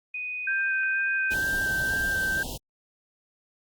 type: tone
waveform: sine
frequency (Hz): 2489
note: D#7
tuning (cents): 0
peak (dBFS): -30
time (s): 0.14-1.34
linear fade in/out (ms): 5
type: tone with vibrato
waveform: sine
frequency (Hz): 1568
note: G6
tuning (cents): 0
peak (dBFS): -24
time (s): 0.47-2.43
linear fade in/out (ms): 5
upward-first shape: square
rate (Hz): 2.1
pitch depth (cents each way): 9
type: band-stop noise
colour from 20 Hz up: pink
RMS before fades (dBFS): -35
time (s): 1.3-2.58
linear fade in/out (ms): 20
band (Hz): 940 to 2800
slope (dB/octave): 96
effects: Opus 24 kbps